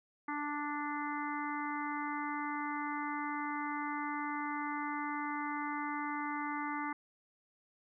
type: harmonic tone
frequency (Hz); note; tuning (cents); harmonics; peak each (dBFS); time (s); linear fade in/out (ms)
293.7; D4; 0; 1 / 3 / 4 / 5 / 6 / 7; -40 / -40 / -41 / -46 / -48 / -44; 0.28-6.93; 5
effects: none